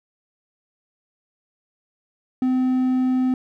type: tone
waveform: triangle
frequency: 256.3 Hz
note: C4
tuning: 36 cents flat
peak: -15 dBFS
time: 2.42-3.34 s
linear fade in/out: 2 ms
effects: none